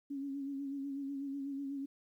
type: tone with vibrato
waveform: sine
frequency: 277.2 Hz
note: C#4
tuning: in tune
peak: -37 dBFS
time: 0.1-1.86 s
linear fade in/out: 10 ms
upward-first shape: sine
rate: 8.1 Hz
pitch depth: 41 cents each way
effects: 12-bit